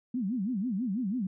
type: tone with vibrato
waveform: sine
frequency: 220 Hz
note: A3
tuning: in tune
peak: -28 dBFS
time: 0.14-1.27 s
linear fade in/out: 5 ms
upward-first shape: sine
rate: 6.1 Hz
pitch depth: 300 cents each way
effects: none